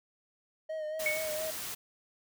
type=tone with vibrato; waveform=triangle; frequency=622.3 Hz; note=D#5; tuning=in tune; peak=-32 dBFS; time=0.69-1.51 s; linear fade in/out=10 ms; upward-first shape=sine; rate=4.3 Hz; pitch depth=36 cents each way
type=noise; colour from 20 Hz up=white; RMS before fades=-39 dBFS; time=0.99-1.75 s; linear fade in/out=10 ms
type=tone with exponential decay; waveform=sine; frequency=2217 Hz; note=C#7; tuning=in tune; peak=-25 dBFS; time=1.06-1.43 s; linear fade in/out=1 ms; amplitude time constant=79 ms
effects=none